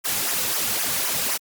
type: noise with flanger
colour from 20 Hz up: white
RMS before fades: -24 dBFS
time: 0.04-1.38 s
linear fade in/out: 20 ms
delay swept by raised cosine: 0.23 to 3.13 ms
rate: 3.9 Hz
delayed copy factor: -0.9
effects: Opus 48 kbps